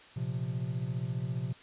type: chord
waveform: triangle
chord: Bb suspended second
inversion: none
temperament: equal with one note detuned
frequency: 116.54 / 131.34 / 174.61 Hz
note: Bb2 / C3 / F3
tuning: 0 / +7 / 0 cents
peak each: -34 / -32 / -37 dBFS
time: 0.16-1.53 s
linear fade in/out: 10 ms
effects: white hiss -54 dBFS RMS until 1.62 s + resampled to 8000 Hz